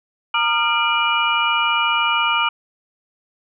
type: tone cluster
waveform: sine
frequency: 928 / 1211 / 1385 / 2386 / 2916 Hz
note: A#5 / D#6 / F6 / D7 / F#7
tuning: -8 / -47 / -15 / +27 / -26 cents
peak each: -22 dBFS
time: 0.34-2.49 s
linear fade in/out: 5 ms
effects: none